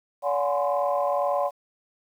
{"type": "tone cluster", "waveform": "sine", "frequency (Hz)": [572, 722, 830, 1013, 1055], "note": ["D5", "F#5", "G#5", "B5", "C6"], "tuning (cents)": [-46, -43, -1, 44, 14], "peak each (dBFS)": [-24, -27, -31, -31, -33], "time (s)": [0.22, 1.51], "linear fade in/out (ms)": 50, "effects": ["tanh soft clip ceiling -11 dBFS", "9-bit"]}